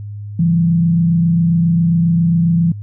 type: tone with frequency modulation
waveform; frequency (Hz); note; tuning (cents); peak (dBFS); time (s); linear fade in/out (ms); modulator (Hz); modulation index
sine; 168; E3; +33; -10; 0.39-2.72; 5; 27.4; 0.37
effects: added 103 Hz sine -25 dBFS peak until 2.82 s